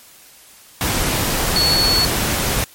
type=tone in noise; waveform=sine; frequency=4400 Hz; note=C#8; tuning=14 cents flat; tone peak=-14 dBFS; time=1.56-2.05 s; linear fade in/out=0 ms; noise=pink; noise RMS=-19 dBFS; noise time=0.81-2.64 s; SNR=+2 dB; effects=white hiss -45 dBFS RMS until 2.74 s + MP3 64 kbps